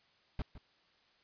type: noise with echo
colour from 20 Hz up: brown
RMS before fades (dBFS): -35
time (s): 0.39-0.42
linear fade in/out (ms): 2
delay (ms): 160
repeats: 1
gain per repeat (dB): -14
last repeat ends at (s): 0.58
effects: white hiss -69 dBFS RMS until 1.23 s + resampled to 11025 Hz